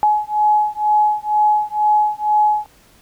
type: beating tone pair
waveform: sine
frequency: 844 / 846.1 Hz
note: G#5 / G#5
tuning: +28 / +32 cents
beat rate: 2.1 Hz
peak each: -16 dBFS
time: 0.03-2.66 s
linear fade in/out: 0 ms
effects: pink hiss -51 dBFS RMS until 3.01 s